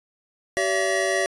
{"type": "tone cluster", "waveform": "square", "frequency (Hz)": [383.4, 571, 673, 1912], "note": ["G4", "D5", "E5", "A#6"], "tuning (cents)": [-38, -49, 36, 43], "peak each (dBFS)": -27, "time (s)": [0.57, 1.26], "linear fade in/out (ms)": 0, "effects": ["resampled to 24000 Hz"]}